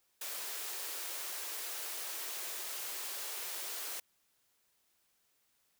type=high-pass noise; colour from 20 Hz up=white; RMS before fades=-41 dBFS; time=0.21-4 s; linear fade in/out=5 ms; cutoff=340 Hz; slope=48 dB/octave; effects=white hiss -75 dBFS RMS until 5.79 s